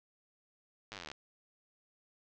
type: slowing click train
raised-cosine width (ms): 0.2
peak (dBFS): -26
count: 18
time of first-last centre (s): 0.92-1.116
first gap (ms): 9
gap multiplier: 1.03
effects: low-pass 6000 Hz 12 dB/octave + 11-bit